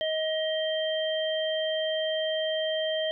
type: harmonic tone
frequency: 630 Hz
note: D#5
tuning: 21 cents sharp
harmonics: 1 / 3 / 5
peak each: -27 / -37 / -32 dBFS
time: 0.01-3.11 s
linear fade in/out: 0 ms
effects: none